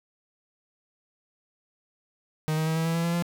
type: tone with pitch steps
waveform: 45% pulse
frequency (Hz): 155.56 / 157.82 / 160.12 / 162.45 / 164.81 / 167.21 / 169.64 / 172.11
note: D#3 / D#3 / D#3 / E3 / E3 / E3 / E3 / F3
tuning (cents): 0 / +25 / +50 / -25 / 0 / +25 / +50 / -25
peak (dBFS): -24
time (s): 2.48-3.224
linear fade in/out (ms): 0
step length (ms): 93
effects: none